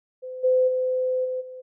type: tone with level steps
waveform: sine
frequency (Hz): 511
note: C5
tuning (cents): -41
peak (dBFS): -32 / -16 / -21 / -25 / -36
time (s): 0.22-1.62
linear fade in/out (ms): 20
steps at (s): 0.43 / 0.67 / 1.24 / 1.4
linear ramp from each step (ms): 20
effects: none